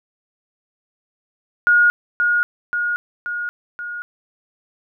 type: tone with echo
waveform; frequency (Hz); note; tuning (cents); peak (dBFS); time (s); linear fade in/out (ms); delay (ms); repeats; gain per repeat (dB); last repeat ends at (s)
sine; 1436; F6; +48; -10; 1.67-1.9; 0; 530; 4; -4; 4.02
effects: none